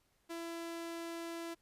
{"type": "tone", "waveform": "sawtooth", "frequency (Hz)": 335, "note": "E4", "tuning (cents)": 28, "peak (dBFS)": -37, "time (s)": [0.29, 1.55], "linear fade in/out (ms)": 20, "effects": ["pink hiss -75 dBFS RMS until 1.61 s", "resampled to 32000 Hz"]}